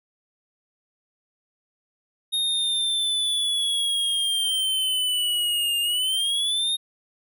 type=linear two-way sweep; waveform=square; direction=down then up; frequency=3719 to 2804 to 3719 Hz; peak=-22 dBFS; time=2.32-6.77 s; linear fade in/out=20 ms; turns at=5.8 s; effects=none